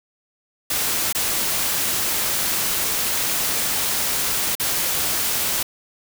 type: noise with dropouts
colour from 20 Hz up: white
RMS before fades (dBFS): -22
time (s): 0.7-5.63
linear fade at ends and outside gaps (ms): 5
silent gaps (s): 1.127-1.148 / 4.553-4.597
effects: none